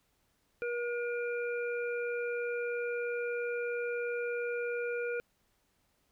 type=harmonic tone; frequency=478.5 Hz; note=A#4; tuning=45 cents sharp; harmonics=1 / 3 / 5; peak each=-33 / -39 / -43 dBFS; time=0.62-5.2 s; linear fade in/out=0 ms; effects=pink hiss -74 dBFS RMS until 6.11 s